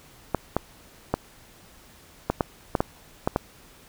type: clicks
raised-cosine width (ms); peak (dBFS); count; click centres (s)
1; -7; 9; 0.347 / 0.566 / 1.14 / 2.3 / 2.408 / 2.752 / 2.805 / 3.275 / 3.361
effects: pink hiss -52 dBFS RMS until 3.88 s

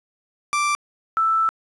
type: tone pair in turn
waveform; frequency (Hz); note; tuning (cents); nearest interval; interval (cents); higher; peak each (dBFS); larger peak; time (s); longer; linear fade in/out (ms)
30% pulse / sine; 1174.7 / 1321.7; D6 / E6; 0 / +4; major second; 204; second; -16; neither; 0.53-0.75 / 1.17-1.49; second; 0
effects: resampled to 24000 Hz + 9-bit

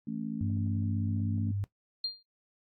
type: harmonic tone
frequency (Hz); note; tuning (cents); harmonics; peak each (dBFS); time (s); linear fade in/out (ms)
55.7; A1; +22; 3 / 4 / 5; -40 / -34 / -39; 0.07-1.52; 5
type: tone with pitch glide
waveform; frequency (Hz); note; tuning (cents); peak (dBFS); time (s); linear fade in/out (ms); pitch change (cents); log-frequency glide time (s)
sine; 98.9 to 99.99; G2 to G2; +16 to +35; -30; 0.41-1.64; 0; +19; 0.91-1.43
type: tone with exponential decay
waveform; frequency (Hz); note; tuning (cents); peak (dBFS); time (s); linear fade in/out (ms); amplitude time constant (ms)
sine; 4200; C8; +6; -26; 2.04-2.23; 5; 40
effects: noise-tail reverb RT60 0.1 s tail -17 dB re dry + AAC 64 kbps

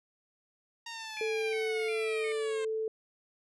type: linear sweep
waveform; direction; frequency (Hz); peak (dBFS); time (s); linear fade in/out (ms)
10% pulse; down; 932.3 to 523.3; -31; 0.86-2.65; 5
type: tone with vibrato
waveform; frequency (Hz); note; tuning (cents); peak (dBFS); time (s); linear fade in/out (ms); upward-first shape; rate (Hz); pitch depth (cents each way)
sine; 2288; D7; -46; -37; 1.17-2.32; 0; square; 1.4; 70
type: tone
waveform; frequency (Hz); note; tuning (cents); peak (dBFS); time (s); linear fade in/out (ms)
sine; 440; A4; 0; -30; 1.21-2.88; 2
effects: resampled to 24000 Hz

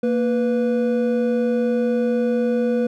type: tone pair together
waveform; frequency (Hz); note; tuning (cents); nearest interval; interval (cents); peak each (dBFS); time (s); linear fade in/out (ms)
triangle; 232.2 / 492; A#3 / B4; -7 / -7; octave + minor second; 1300; -18; 0.03-2.87; 5
effects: none

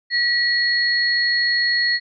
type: tone pair together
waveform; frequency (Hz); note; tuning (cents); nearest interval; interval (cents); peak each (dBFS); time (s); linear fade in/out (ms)
sine; 1924 / 4323; B6 / C#8; -46 / -44; octave + major second; 1402; -18 / -20; 0.1-2; 50
effects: none

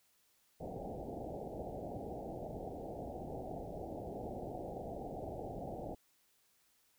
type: low-pass noise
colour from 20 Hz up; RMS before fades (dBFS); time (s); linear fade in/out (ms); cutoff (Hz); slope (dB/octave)
white; -44; 0.6-5.95; 5; 800; 96
effects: white hiss -73 dBFS RMS until 6.98 s

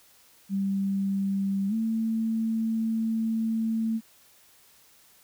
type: tone with pitch glide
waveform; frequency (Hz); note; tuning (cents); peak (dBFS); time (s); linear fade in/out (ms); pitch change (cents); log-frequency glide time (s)
sine; 196 to 223.8; G3 to A3; 0 to +30; -24; 0.49-4.01; 50; +230; 1.68-1.74
effects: white hiss -58 dBFS RMS until 5.23 s

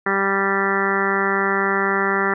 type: harmonic tone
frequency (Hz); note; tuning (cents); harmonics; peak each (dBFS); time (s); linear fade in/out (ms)
196; G3; 0; 1 / 2 / 3 / 4 / 5 / 6 / 7 / 8 / 9 / 10; -27 / -23 / -33 / -28 / -28 / -27 / -24 / -31 / -24 / -27; 0.06-2.34; 5
effects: none

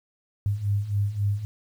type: beating tone pair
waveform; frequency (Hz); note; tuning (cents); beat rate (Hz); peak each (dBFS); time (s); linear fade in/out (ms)
sine; 99.3 / 103; G2 / G#2; +23 / -14; 3.7; -28 / -24; 0.46-1.45; 0
effects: 9-bit

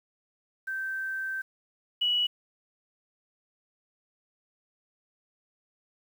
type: tone pair in turn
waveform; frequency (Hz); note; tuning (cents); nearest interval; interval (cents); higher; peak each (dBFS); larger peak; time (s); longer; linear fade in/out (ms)
sine; 1555 / 2935; G6 / F#7; -14 / -15; major seventh; 1099; second; -30 / -23; second; 0.67-1.42 / 2.01-2.27; first; 10
effects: 9-bit

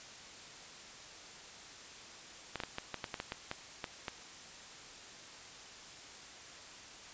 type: clicks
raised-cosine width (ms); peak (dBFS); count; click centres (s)
0.3; -21; 12; 2.557 / 2.602 / 2.636 / 2.784 / 2.943 / 3.042 / 3.142 / 3.201 / 3.321 / 3.514 / 3.842 / 4.082
effects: white hiss -51 dBFS RMS until 7.13 s + resampled to 16000 Hz

